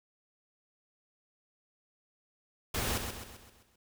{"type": "noise with echo", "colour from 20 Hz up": "pink", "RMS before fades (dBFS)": -33, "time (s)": [2.74, 2.98], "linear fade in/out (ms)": 5, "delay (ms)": 130, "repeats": 6, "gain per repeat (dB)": -6, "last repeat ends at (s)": 3.76, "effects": []}